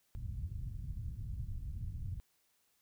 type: low-pass noise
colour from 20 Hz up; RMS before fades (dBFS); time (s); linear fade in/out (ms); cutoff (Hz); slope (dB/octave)
white; -41; 0.15-2.2; 0; 110; 24
effects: white hiss -75 dBFS RMS until 2.81 s